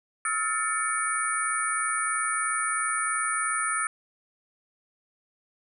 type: tone cluster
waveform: sine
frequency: 1283 / 1406 / 1767 / 2250 / 9360 Hz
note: E6 / F6 / A6 / C#7 / D9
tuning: -47 / +11 / +7 / +25 / -7 cents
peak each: -29 / -33 / -33 / -34 / -30 dBFS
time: 0.25-3.87 s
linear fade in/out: 2 ms
effects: none